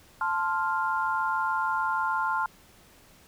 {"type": "chord", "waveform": "sine", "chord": "F major", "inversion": "first", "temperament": "equal", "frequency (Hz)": [880, 1046.5, 1396.9], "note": ["A5", "C6", "F6"], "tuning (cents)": [0, 0, 0], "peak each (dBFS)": -29, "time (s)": [0.21, 2.46], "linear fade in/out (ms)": 2, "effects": ["pink hiss -56 dBFS RMS until 3.27 s"]}